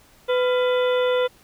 harmonic tone with a mistuned harmonic, 500 Hz, B4, 21 cents sharp, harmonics 1 / 2 / 3 / 4 / 5 / 6 / 7, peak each -18 / -30 / -30 / -35 / -39 / -38 / -33 dBFS, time 0.28-1.28 s, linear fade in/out 20 ms, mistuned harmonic 3, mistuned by -130 cents, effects pink hiss -54 dBFS RMS until 1.43 s

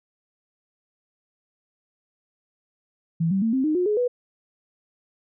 sine tone with pitch steps, 165 / 192.85 / 225.4 / 263.4 / 307.9 / 359.9 / 420.6 / 491.6 Hz, E3 / G3 / A3 / C4 / D#4 / F#4 / G#4 / B4, +2 / -28 / +42 / +12 / -18 / -48 / +22 / -8 cents, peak -19 dBFS, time 3.2-4.08 s, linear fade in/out 10 ms, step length 110 ms, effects none

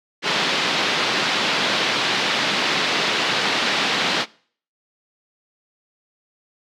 white band-pass noise, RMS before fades -21 dBFS, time 0.22-4.26 s, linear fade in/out 50 ms, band 150 to 4200 Hz, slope 24 dB/octave, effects noise-tail reverb RT60 0.5 s tail -23 dB re dry

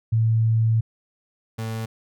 sine / 35% pulse tone pair in turn, 112.5 / 111.99 Hz, A2 / A2, +39 / +31 cents, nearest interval unison, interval 8 cents, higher first, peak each -16 / -25 dBFS, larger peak first, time 0.12-0.81 / 1.58-1.86 s, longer first, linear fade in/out 10 ms, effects none

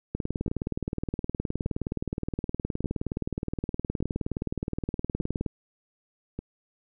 two click trains, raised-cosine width 3 ms, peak -16 / -20 dBFS, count 103 / 6, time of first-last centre 0.15-5.463 / 0.48-6.39 s, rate 19.2 / 0.846 Hz, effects none

